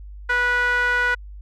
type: tone with band-pass filter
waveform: sawtooth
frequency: 490 Hz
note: B4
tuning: 14 cents flat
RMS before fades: -20 dBFS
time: 0.29-1.15 s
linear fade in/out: 10 ms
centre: 1600 Hz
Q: 5.8
effects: added 50 Hz sine -35 dBFS peak until 1.41 s